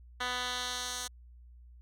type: tone with band-pass filter sweep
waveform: 10% pulse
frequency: 248.5 Hz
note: B3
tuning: 11 cents sharp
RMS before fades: -36 dBFS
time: 0.2-1.08 s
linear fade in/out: 10 ms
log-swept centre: 2400 to 6900 Hz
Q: 1.1
effects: added 60 Hz sine -51 dBFS peak until 1.81 s

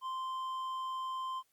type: tone with hard clipping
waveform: sine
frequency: 1042 Hz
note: C6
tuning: 7 cents flat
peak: -37 dBFS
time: 0.01-1.43 s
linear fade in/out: 50 ms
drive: 5 dB
effects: white hiss -75 dBFS RMS until 1.52 s + Opus 48 kbps

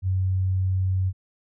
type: tone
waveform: sine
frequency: 93.8 Hz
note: F#2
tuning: 24 cents sharp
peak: -20 dBFS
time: 0.02-1.13 s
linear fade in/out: 50 ms
effects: none

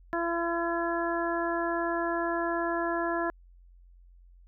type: harmonic tone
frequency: 338.6 Hz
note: E4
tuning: 46 cents sharp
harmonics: 1 / 2 / 3 / 4 / 5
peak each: -31 / -32 / -34 / -37 / -35 dBFS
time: 0.13-3.3 s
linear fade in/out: 0 ms
effects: added 44 Hz sine -52 dBFS peak until 4.47 s

